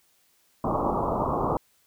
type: low-pass noise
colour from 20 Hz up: white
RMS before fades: -26 dBFS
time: 0.64-1.57 s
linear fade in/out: 2 ms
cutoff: 1200 Hz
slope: 96 dB/octave
effects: white hiss -65 dBFS RMS until 1.86 s